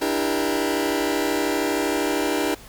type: chord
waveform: sawtooth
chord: E half-diminished seventh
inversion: third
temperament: just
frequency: 296.7 / 329.6 / 395.6 / 474.7 Hz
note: D4 / E4 / G4 / Bb4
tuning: +18 / 0 / +16 / +31 cents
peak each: -21 / -23 / -22 / -25 dBFS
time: 0.01-2.55 s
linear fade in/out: 10 ms
effects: added 50 Hz sine -48 dBFS peak until 2.68 s + pink hiss -45 dBFS RMS until 2.68 s